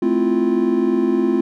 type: chord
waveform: triangle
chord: F major seventh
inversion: first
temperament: equal with one note detuned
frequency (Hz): 218.2 / 261.6 / 329.6 / 349.2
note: A3 / C4 / E4 / F4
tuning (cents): -14 / 0 / 0 / 0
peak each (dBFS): -20 / -18 / -21 / -16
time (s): 0.02-1.41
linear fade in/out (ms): 5
effects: none